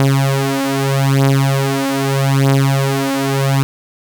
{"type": "beating tone pair", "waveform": "sawtooth", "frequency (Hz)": [136.2, 137], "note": ["C#3", "C#3"], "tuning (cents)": [-30, -20], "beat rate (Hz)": 0.8, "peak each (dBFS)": -11, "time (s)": [0, 3.63], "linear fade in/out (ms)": 0, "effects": ["7-bit"]}